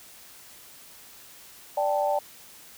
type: chord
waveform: sine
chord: D suspended fourth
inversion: none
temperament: equal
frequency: 587.3 / 784 / 880 Hz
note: D5 / G5 / A5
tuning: 0 / 0 / 0 cents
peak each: -25 / -27 / -29 dBFS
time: 1.77-2.19 s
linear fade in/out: 5 ms
effects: white hiss -49 dBFS RMS until 2.77 s